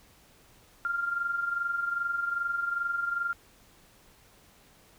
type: tone with amplitude modulation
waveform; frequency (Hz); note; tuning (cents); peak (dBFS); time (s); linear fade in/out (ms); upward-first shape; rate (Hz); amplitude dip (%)
sine; 1393; F6; -5; -25; 0.85-3.33; 0; sine; 22.5; 60
effects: pink hiss -59 dBFS RMS until 4.98 s